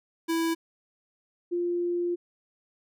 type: tone pair in turn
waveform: square / sine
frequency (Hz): 329.6 / 349.2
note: E4 / F4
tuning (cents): 0 / 0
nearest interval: minor second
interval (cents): 100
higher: second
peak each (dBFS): -25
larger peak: neither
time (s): 0.28-0.55 / 1.51-2.16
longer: second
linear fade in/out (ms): 20
effects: none